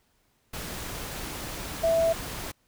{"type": "tone in noise", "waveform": "sine", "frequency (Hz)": 659.3, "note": "E5", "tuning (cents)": 0, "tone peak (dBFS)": -20, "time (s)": [1.83, 2.13], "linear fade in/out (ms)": 10, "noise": "pink", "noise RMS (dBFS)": -36, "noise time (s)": [0.53, 2.52], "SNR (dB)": 13, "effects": ["pink hiss -69 dBFS RMS until 2.67 s"]}